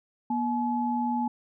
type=tone pair together; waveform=sine; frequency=240.3 / 854.2 Hz; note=B3 / G#5; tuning=-47 / +48 cents; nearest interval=octave + minor seventh; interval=2195 cents; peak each=-27 / -28 dBFS; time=0.3-1.28 s; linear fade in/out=5 ms; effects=none